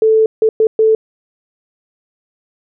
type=tone bursts at uneven times; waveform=sine; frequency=440 Hz; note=A4; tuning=in tune; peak=-7 dBFS; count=4; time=0.02-0.26 / 0.42-0.49 / 0.6-0.67 / 0.79-0.95 s; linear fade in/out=2 ms; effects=none